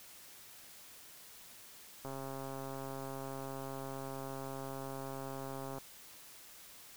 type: click train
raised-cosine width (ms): 1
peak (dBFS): -30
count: 505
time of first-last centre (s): 2.05-5.783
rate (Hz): 135
effects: white hiss -55 dBFS RMS until 6.96 s